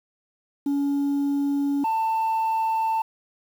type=tone pair in turn; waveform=sine; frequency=282.5 / 891.7 Hz; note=C#4 / A5; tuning=+33 / +23 cents; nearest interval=octave + minor sixth; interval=1990 cents; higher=second; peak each=-18 dBFS; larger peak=neither; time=0.66-1.84 / 1.84-3.02 s; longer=neither; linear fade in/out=5 ms; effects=tanh soft clip ceiling -20 dBFS + 8-bit